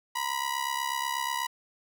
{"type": "ring-modulated tone", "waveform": "sawtooth", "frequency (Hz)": 975, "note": "B5", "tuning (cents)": -23, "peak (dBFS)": -22, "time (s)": [0.15, 1.47], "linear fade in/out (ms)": 10, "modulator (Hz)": 34.1, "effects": []}